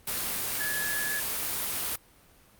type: tone in noise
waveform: sine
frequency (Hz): 1700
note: G#6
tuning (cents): +40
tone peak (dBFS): -31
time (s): 0.6-1.2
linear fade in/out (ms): 5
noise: white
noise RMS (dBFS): -31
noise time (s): 0.07-1.96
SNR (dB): -3
effects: pink hiss -58 dBFS RMS until 2.59 s + Opus 32 kbps